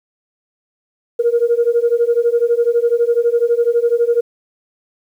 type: beating tone pair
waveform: sine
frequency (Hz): 466.2 / 478.2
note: A#4 / A#4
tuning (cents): 0 / +44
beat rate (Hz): 12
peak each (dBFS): -14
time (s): 1.19-4.21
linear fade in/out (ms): 10
effects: tanh soft clip ceiling -5 dBFS + 8-bit